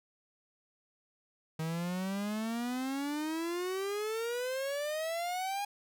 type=exponential sweep; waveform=45% pulse; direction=up; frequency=157.3 to 821 Hz; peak=-33 dBFS; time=1.59-5.65 s; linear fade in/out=5 ms; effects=none